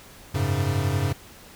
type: chord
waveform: square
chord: F# suspended second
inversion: none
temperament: equal with one note detuned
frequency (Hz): 92.5 / 103.83 / 137.24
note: F#2 / G#2 / C#3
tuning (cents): 0 / 0 / -17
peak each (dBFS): -27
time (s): 0.34-1.13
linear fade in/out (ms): 10
effects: pink hiss -47 dBFS RMS until 1.55 s